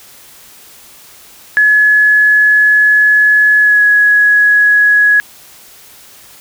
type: tone with pitch glide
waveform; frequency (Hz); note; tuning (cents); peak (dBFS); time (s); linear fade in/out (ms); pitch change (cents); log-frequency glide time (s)
sine; 1700 to 1676.6; G#6 to G#6; +40 to +16; -5; 1.57-5.2; 0; -24; 3.6-3.83
effects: white hiss -39 dBFS RMS until 6.4 s